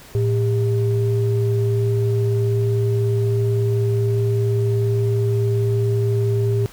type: tone pair together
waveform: sine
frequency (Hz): 112.34 / 400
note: A2 / G4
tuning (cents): +36 / +35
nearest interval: octave + minor seventh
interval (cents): 2199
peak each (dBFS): -16 / -21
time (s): 0.15-6.66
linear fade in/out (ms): 0
effects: tanh soft clip ceiling -9 dBFS + pink hiss -43 dBFS RMS until 6.72 s